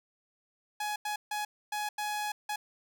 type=tone bursts at uneven times; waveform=sawtooth; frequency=839 Hz; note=G#5; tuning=17 cents sharp; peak=-28 dBFS; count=6; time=0.8-0.96 / 1.05-1.16 / 1.31-1.45 / 1.72-1.89 / 1.98-2.32 / 2.49-2.56 s; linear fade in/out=5 ms; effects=none